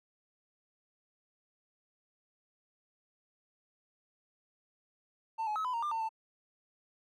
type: tone with pitch steps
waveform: triangle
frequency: 895 / 849 / 1285 / 1004 / 928 / 1195 / 903 / 888 Hz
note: A5 / G#5 / E6 / B5 / A#5 / D6 / A5 / A5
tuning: +29 / +38 / -45 / +28 / -8 / +30 / +45 / +16 cents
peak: -29 dBFS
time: 5.38-6.092 s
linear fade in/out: 20 ms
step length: 89 ms
effects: tanh soft clip ceiling -26 dBFS